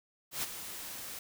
white noise with ADSR envelope, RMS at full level -33 dBFS, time 0.31-1.19 s, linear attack 120 ms, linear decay 22 ms, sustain -10 dB, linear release 3 ms, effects none

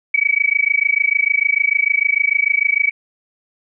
sine tone with amplitude modulation, 2274 Hz, C#7, 44 cents sharp, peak -9 dBFS, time 0.14-2.91 s, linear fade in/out 5 ms, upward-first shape sine, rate 26.7 Hz, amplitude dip 100%, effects none

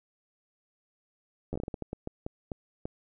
slowing click train, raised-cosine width 2 ms, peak -21 dBFS, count 14, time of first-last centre 1.53-2.855 s, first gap 11 ms, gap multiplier 1.33, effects none

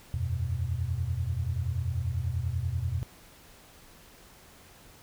sine chord, E suspended second, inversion none, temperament just, 82.41 / 92.71 / 123.61 Hz, E2 / F#2 / B2, 0 / +4 / +2 cents, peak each -32 dBFS, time 0.14-3.03 s, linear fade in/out 0 ms, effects pink hiss -54 dBFS RMS until 5.02 s

